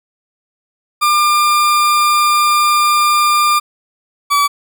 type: tone pair in turn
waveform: 40% pulse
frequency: 1198 / 1147.8 Hz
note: D6 / D6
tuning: +34 / -40 cents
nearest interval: minor second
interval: 74 cents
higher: first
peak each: -9 dBFS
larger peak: neither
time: 1.01-3.6 / 4.3-4.48 s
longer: first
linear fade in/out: 20 ms
effects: none